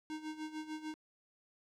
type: tone with tremolo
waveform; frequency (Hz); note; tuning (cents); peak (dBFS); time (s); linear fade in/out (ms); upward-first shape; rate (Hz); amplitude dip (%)
square; 310; D#4; -6; -39; 0.1-0.94; 0; sine; 6.7; 75
effects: low-pass 7000 Hz 12 dB/octave + 12-bit